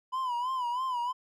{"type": "tone with vibrato", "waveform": "triangle", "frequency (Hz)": 1000, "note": "B5", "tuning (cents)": 21, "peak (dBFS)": -27, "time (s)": [0.12, 1.13], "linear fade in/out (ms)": 20, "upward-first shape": "sine", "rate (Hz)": 3.1, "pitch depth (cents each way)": 90, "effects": []}